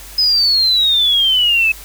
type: exponential sweep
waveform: sine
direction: down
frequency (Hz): 5090 to 2577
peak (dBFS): -10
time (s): 0.18-1.72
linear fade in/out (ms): 5
effects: added 50 Hz sine -37 dBFS peak until 1.84 s + white hiss -36 dBFS RMS until 1.84 s